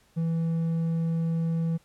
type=tone with hard clipping; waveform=sine; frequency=164.81 Hz; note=E3; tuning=in tune; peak=-25 dBFS; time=0.16-1.78 s; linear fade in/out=20 ms; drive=3 dB; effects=pink hiss -63 dBFS RMS until 1.84 s + low-pass 12000 Hz 12 dB/octave